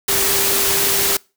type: tone in noise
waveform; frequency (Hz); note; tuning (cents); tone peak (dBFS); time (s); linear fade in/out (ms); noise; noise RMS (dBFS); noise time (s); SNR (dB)
sine; 395.2; G4; +14; -26; 0.08-1.17; 5; white; -17; 0.08-1.17; -12
effects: noise-tail reverb RT60 0.3 s tail -25 dB re dry